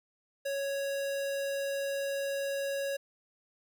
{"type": "tone", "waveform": "square", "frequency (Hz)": 554.4, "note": "C#5", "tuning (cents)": 0, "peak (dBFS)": -32, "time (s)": [0.45, 2.97], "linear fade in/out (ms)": 10, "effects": []}